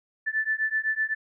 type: beating tone pair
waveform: sine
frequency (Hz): 1752 / 1759.9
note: A6 / A6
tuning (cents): -8 / 0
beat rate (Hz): 7.9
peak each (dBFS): -27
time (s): 0.26-1.15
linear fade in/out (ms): 20
effects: none